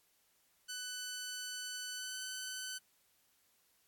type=tone with pitch glide; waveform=10% pulse; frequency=1500 to 1512.2 Hz; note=F#6 to F#6; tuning=+23 to +37 cents; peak=-32 dBFS; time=0.68-2.79 s; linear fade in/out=20 ms; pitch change=+14 cents; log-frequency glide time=1.96-2.18 s; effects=white hiss -73 dBFS RMS until 3.87 s + AAC 64 kbps